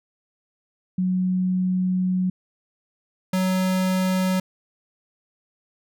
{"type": "tone pair in turn", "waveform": ["sine", "square"], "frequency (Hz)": [184.1, 186.24], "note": ["F#3", "F#3"], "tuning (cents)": [-8, 12], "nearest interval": "unison", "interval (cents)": 20, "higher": "second", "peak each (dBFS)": [-19, -20], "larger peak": "first", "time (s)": [[0.98, 2.3], [3.33, 4.4]], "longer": "first", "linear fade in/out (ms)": 5, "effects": []}